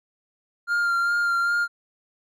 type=tone with vibrato; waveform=triangle; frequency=1396.9 Hz; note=F6; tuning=in tune; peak=-18 dBFS; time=0.67-1.68 s; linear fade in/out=50 ms; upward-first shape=sine; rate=2.5 Hz; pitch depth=19 cents each way; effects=none